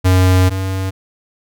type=tone pair in turn; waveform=square; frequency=92.5 / 95.05 Hz; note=F#2 / F#2; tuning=0 / +47 cents; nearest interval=unison; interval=47 cents; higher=second; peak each=-9 / -18 dBFS; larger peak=first; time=0.04-0.5 / 0.5-0.91 s; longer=first; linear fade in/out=20 ms; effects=none